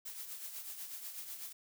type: noise with tremolo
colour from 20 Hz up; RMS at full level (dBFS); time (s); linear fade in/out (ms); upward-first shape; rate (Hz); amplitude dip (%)
blue; -43; 0.05-1.53; 10; triangle; 8.1; 60
effects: none